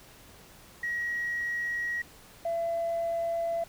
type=tone pair in turn; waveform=sine; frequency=1903 / 672.8 Hz; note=A#6 / E5; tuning=+35 / +35 cents; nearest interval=octave + tritone; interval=1800 cents; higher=first; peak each=-28 / -26 dBFS; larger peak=second; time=0.83-2.02 / 2.45-3.64 s; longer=neither; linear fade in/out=5 ms; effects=tanh soft clip ceiling -24 dBFS + pink hiss -53 dBFS RMS until 3.68 s

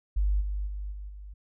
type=tone with level steps; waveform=sine; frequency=49.98 Hz; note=G1; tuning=34 cents sharp; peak=-22 / -28 / -32 / -36 / -40 dBFS; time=0.16-1.34 s; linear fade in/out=10 ms; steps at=0.4 / 0.66 / 0.91 / 1.08 s; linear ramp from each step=20 ms; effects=none

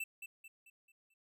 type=tone with echo; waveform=square; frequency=2659 Hz; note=E7; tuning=14 cents sharp; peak=-38 dBFS; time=0-0.04 s; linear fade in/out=5 ms; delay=220 ms; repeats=5; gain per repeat=-7 dB; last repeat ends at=1.14 s; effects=none

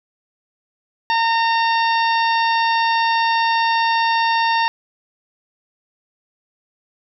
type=harmonic tone; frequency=915 Hz; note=A#5; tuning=32 cents flat; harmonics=1 / 2 / 3 / 4 / 5 / 6; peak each=-16 / -22 / -26 / -28 / -30 / -32 dBFS; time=1.1-4.68 s; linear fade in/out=0 ms; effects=none

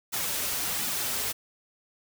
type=noise with flanger; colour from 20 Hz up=white; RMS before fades=-30 dBFS; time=0.12-1.33 s; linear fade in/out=20 ms; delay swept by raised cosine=1.8 to 6.2 ms; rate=1.4 Hz; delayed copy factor=-0.5; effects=none

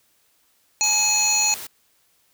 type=harmonic tone; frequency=849 Hz; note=G#5; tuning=38 cents sharp; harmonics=1 / 3 / 5 / 7 / 8; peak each=-28 / -25 / -25 / -28 / -19 dBFS; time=0.81-1.54 s; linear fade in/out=0 ms
type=noise; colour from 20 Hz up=white; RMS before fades=-35 dBFS; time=0.83-1.67 s; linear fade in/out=5 ms
effects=white hiss -63 dBFS RMS until 2.33 s

